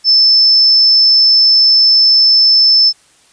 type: tone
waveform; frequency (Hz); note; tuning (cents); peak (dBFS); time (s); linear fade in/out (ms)
sine; 5274; E8; 0; -5; 0.04-2.93; 50
effects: white hiss -49 dBFS RMS until 3.32 s + resampled to 22050 Hz